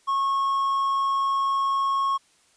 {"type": "tone", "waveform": "triangle", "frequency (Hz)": 1094, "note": "C#6", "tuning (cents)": -23, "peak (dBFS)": -19, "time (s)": [0.07, 2.18], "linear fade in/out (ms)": 20, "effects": ["white hiss -61 dBFS RMS until 2.56 s", "resampled to 22050 Hz"]}